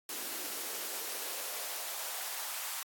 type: noise with high-pass filter sweep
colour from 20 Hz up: white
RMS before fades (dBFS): -39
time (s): 0.09-2.83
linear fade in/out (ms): 2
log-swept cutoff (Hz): 270 to 950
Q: 1.6
effects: AAC 64 kbps